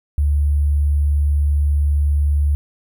sine tone with sample-and-hold, 72.6 Hz, D2, 19 cents flat, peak -13 dBFS, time 0.18-2.55 s, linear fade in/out 0 ms, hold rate 11025 Hz, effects none

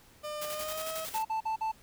30% pulse tone with pitch glide, 601 to 640.4 Hz, D5 to D#5, +40 to +50 cents, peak -33 dBFS, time 0.23-1.06 s, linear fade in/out 20 ms, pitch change +110 cents, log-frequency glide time 0.49-0.88 s
white noise with tremolo, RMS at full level -39 dBFS, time 0.41-1.23 s, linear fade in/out 10 ms, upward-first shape square, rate 11 Hz, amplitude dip 55%
triangle tone bursts, 882 Hz, A5, 4 cents sharp, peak -27 dBFS, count 4, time 1.14-1.718 s, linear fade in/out 10 ms, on 110 ms, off 46 ms
effects pink hiss -59 dBFS RMS until 1.82 s

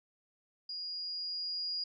sine tone with level ramp, 4864 Hz, D#8, 40 cents flat, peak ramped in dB -38 to -33 dBFS, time 0.69-1.84 s, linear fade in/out 5 ms, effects none

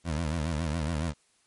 20% pulse tone with vibrato, 79.5 Hz, D#2, 38 cents sharp, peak -23 dBFS, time 0.04-1.14 s, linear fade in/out 50 ms, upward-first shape sine, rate 7.2 Hz, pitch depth 140 cents each way, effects white hiss -67 dBFS RMS until 1.46 s + MP3 48 kbps

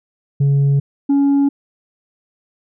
sine tone pair in turn, 140.1 / 280.2 Hz, C#3 / C#4, +19 / +19 cents, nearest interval octave, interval 1200 cents, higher second, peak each -8 dBFS, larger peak neither, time 0.4-0.8 / 1.09-1.49 s, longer neither, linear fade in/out 10 ms, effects tanh soft clip ceiling -10 dBFS

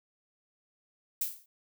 violet noise with exponential decay, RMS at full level -27 dBFS, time 1.21-1.46 s, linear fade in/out 5 ms, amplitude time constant 54 ms, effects none

